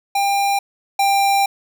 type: tone pair in turn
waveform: square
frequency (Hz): 798 / 792.5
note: G5 / G5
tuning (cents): +31 / +19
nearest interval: unison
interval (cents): 12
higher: first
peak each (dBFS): -16 / -14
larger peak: second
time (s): 0.15-0.59 / 0.99-1.46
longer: second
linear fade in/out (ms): 5
effects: none